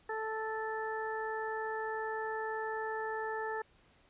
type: harmonic tone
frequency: 439.2 Hz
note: A4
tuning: 3 cents flat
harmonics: 1 / 2 / 3 / 4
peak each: -38 / -39 / -45 / -41 dBFS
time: 0.09-3.62 s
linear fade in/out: 5 ms
effects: pink hiss -66 dBFS RMS until 4.09 s + resampled to 8000 Hz